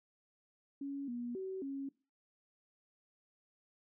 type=tone with pitch steps; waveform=sine; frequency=278.9 / 240.8 / 379.7 / 274.5 Hz; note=C#4 / B3 / F#4 / C#4; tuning=+11 / -44 / +45 / -17 cents; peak=-38 dBFS; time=0.81-1.89 s; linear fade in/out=5 ms; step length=270 ms; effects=noise-tail reverb RT60 0.3 s tail -20 dB re dry